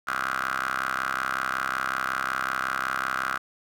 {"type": "ring-modulated tone", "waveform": "15% pulse", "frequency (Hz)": 65.41, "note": "C2", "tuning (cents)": 0, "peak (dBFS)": -17, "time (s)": [0.07, 3.38], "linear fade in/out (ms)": 10, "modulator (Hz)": 1360, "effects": []}